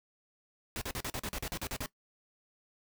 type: noise bursts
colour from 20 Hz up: pink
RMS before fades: -37 dBFS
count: 12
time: 0.76-1.859 s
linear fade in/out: 0 ms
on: 54 ms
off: 41 ms
effects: noise-tail reverb RT60 0.1 s tail -18 dB re dry